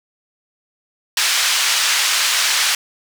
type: band-pass noise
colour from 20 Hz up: white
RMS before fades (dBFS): -17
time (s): 1.17-2.75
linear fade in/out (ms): 2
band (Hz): 1300 to 5600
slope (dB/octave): 12
effects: none